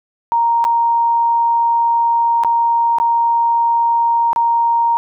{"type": "tone with dropouts", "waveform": "sine", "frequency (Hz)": 932.3, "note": "A#5", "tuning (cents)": 0, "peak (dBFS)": -11, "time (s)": [0.32, 4.97], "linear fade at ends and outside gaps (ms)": 0, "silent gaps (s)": [[0.642, 0.65], [2.436, 2.447], [2.985, 3], [4.331, 4.361]], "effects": []}